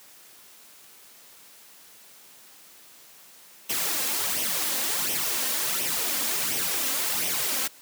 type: noise with flanger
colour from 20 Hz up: white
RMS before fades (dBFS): -27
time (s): 3.69-7.68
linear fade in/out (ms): 10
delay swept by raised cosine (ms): 0.34 to 3.84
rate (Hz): 1.4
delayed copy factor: +0.6
effects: white hiss -51 dBFS RMS until 7.81 s + high-pass 150 Hz 12 dB/octave